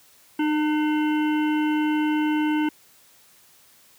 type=harmonic tone with a mistuned harmonic; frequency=301.8 Hz; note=D4; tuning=47 cents sharp; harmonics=1 / 3 / 5 / 7 / 9 / 10; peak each=-20 / -30 / -34 / -37 / -39 / -40 dBFS; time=0.39-2.69 s; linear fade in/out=5 ms; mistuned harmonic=1; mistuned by=+17 cents; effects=white hiss -55 dBFS RMS until 3.98 s + high-pass 60 Hz 12 dB/octave